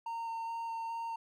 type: tone with vibrato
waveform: triangle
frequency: 916 Hz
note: A#5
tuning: 31 cents flat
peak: -34 dBFS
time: 0.06-1.16 s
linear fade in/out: 5 ms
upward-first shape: square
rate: 2.4 Hz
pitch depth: 8 cents each way
effects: none